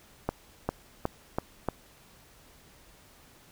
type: accelerating click train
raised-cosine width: 1 ms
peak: -13 dBFS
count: 5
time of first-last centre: 0.29-1.687 s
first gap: 400 ms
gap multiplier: 0.91
effects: pink hiss -57 dBFS RMS until 3.51 s